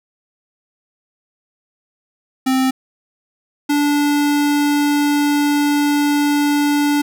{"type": "tone pair in turn", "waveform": "square", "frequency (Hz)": [261.6, 290.9], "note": ["C4", "D4"], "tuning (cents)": [0, -16], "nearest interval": "major second", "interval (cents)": 184, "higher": "second", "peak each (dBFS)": -14, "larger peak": "neither", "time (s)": [[2.46, 2.71], [3.69, 7.02]], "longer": "second", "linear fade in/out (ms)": 10, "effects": []}